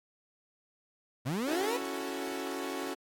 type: linear sweep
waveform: 30% pulse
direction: up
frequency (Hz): 113.1 to 510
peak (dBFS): -28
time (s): 1.25-1.78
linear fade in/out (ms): 20
type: chord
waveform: sawtooth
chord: F# minor seventh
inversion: second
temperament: equal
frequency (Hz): 277.2 / 329.6 / 370 / 440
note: C#4 / E4 / F#4 / A4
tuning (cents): 0 / 0 / 0 / 0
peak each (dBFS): -35 / -39 / -35 / -38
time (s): 1.46-2.95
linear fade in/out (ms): 20
effects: AAC 64 kbps

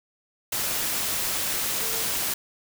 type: tone in noise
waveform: sine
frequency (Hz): 450.3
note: A4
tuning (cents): +40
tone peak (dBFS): -38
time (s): 1.8-2.03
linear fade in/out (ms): 5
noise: white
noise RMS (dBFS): -27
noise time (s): 0.52-2.34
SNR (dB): -14
effects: none

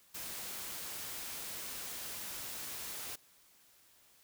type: noise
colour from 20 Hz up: white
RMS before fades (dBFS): -43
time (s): 0.14-3.16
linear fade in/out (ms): 10
effects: white hiss -65 dBFS RMS until 4.23 s

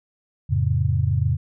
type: chord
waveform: sine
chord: F augmented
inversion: none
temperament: just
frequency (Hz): 87.31 / 109.13 / 136.42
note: F2 / A2 / C#3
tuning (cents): 0 / -14 / -27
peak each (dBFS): -22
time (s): 0.49-1.37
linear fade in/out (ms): 20
effects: none

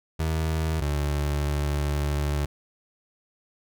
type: tone pair in turn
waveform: 30% pulse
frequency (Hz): 79.7 / 72.86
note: D#2 / D2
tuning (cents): +42 / -13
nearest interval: major second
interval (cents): 155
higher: first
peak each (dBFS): -21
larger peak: neither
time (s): 0.19-0.81 / 0.81-2.46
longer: second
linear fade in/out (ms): 10
effects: none

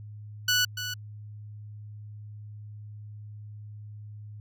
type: tone with echo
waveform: 15% pulse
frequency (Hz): 1480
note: F#6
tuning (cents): 0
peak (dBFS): -15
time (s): 0.48-0.65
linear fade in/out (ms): 5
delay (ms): 290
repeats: 1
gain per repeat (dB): -10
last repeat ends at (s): 0.94
effects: added 105 Hz sine -40 dBFS peak until 4.4 s

